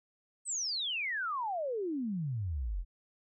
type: exponential sweep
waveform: sine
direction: down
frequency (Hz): 8500 to 38.89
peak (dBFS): -32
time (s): 0.45-2.85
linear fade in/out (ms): 50
effects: none